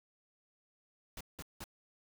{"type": "noise bursts", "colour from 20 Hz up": "pink", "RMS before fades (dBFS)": -45, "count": 3, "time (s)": [1.17, 1.641], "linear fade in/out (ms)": 2, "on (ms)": 37, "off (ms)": 180, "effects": []}